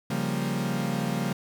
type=chord; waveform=40% pulse; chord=G half-diminished seventh; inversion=second; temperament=equal; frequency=138.59 / 174.61 / 196 / 233.1 Hz; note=Db3 / F3 / G3 / Bb3; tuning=0 / 0 / 0 / 0 cents; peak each=-31 dBFS; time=0.1-1.33 s; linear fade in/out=5 ms; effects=10-bit